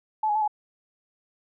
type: tone with pitch steps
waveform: sine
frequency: 865 / 834 / 868 / 842 Hz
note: A5 / G#5 / A5 / G#5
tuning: -30 / +7 / -24 / +24 cents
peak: -21 dBFS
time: 0.23-0.478 s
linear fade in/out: 5 ms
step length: 62 ms
effects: none